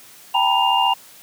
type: tone cluster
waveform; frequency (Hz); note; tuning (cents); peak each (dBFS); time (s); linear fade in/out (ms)
sine; 786 / 906 / 980 / 2806; G5 / A#5 / B5 / F7; +4 / -50 / -14 / +8; -20; 0.34-0.94; 10
effects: white hiss -45 dBFS RMS until 1.22 s + high-pass 80 Hz 12 dB/octave